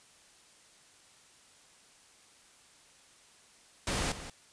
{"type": "noise with echo", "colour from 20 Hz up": "pink", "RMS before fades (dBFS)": -32, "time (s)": [3.87, 4.12], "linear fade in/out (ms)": 2, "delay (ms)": 180, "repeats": 1, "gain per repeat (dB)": -12, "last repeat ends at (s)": 4.3, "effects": ["white hiss -60 dBFS RMS until 4.52 s", "resampled to 22050 Hz"]}